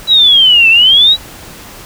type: exponential two-way sweep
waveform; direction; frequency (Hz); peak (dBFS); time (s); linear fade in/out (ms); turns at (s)
sine; down then up; 3951 to 2625 to 3951; -3; 0.07-1.17; 50; 0.69
effects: pink hiss -32 dBFS RMS until 1.85 s